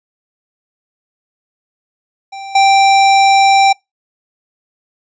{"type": "tone with level steps", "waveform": "square", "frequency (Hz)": 784, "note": "G5", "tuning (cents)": 0, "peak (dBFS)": [-26, -7], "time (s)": [2.32, 3.73], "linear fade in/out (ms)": 10, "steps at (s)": 2.55, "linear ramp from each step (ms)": 5, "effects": ["noise-tail reverb RT60 0.2 s tail -26 dB re dry", "resampled to 16000 Hz"]}